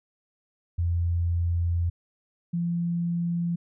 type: tone pair in turn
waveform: sine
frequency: 85.7 / 171.4 Hz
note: F2 / F3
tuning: -32 / -32 cents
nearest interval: octave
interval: 1200 cents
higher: second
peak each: -22 / -24 dBFS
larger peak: first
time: 0.78-1.9 / 2.53-3.56 s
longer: first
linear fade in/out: 10 ms
effects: none

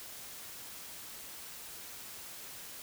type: silence
effects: white hiss -47 dBFS RMS until 2.82 s

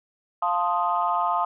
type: chord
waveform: sine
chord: F dominant seventh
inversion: none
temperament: equal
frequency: 698.5 / 880 / 1046.5 / 1244.5 Hz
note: F5 / A5 / C6 / Eb6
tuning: 0 / 0 / 0 / 0 cents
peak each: -26 dBFS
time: 0.42-1.45 s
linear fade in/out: 5 ms
effects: tanh soft clip ceiling -11 dBFS

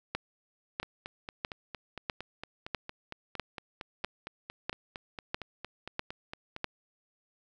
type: two click trains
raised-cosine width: 0.3 ms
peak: -23 / -15 dBFS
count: 26 / 11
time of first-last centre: 0.83-6.564 / 0.15-6.644 s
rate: 4.36 / 1.54 Hz
effects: none

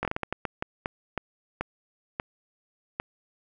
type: slowing click train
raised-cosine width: 0.5 ms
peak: -13 dBFS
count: 14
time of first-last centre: 0.03-2.999 s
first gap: 20 ms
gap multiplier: 1.36
effects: none

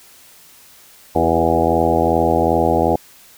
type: harmonic tone with a mistuned harmonic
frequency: 82.6 Hz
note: E2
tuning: 4 cents sharp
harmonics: 1 / 2 / 3 / 4 / 5 / 6 / 7 / 8 / 9 / 10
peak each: -24 / -25 / -23 / -21 / -23 / -20 / -24 / -22 / -20 / -22 dBFS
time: 1.15-2.96 s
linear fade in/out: 5 ms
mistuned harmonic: 5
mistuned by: -25 cents
effects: white hiss -46 dBFS RMS until 3.37 s

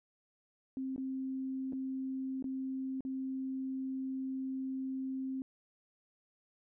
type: tone with dropouts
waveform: sine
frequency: 264 Hz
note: C4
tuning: 16 cents sharp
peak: -35 dBFS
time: 0.77-5.42 s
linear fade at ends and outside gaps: 1 ms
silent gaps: 0.962-0.979 / 1.724-1.731 / 2.425-2.442 / 3.007-3.05 s
effects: none

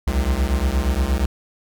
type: beating tone pair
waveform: square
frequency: 61.74 / 70.24 Hz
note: B1 / C#2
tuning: 0 / +23 cents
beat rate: 8.5 Hz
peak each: -21 dBFS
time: 0.07-1.26 s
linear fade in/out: 5 ms
effects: none

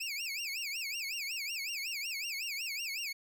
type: tone with vibrato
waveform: 25% pulse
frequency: 2471 Hz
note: D#7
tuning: 13 cents flat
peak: -32 dBFS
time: 0-3.13 s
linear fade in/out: 10 ms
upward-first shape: sine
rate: 5.4 Hz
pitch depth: 230 cents each way
effects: none

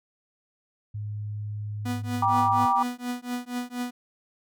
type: tone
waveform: sine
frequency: 104.8 Hz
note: G#2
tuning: 16 cents sharp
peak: -30 dBFS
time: 0.94-2.66 s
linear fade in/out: 10 ms
type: tone with tremolo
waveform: 45% pulse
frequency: 245.7 Hz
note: B3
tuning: 9 cents flat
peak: -26 dBFS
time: 1.85-3.91 s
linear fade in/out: 10 ms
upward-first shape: triangle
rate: 4.2 Hz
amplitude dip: 100%
type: chord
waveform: sine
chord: G minor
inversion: none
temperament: equal with one note detuned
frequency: 784 / 956.9 / 1174.7 Hz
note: G5 / Bb5 / D6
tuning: 0 / +45 / 0 cents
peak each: -24 dBFS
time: 2.22-2.83 s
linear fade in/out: 5 ms
effects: none

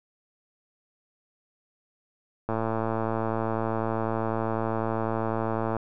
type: click train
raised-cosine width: 1 ms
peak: -14 dBFS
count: 368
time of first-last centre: 2.49-5.767 s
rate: 112 Hz
effects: none

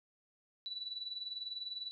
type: tone with tremolo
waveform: sine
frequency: 3951 Hz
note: B7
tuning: in tune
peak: -37 dBFS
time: 0.66-1.91 s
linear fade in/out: 0 ms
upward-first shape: sine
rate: 20 Hz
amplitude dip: 70%
effects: none

